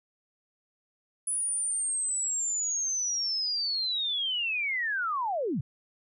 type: linear sweep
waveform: sine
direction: down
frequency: 9956 to 103.83 Hz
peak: -27 dBFS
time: 1.27-5.61 s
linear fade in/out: 5 ms
effects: none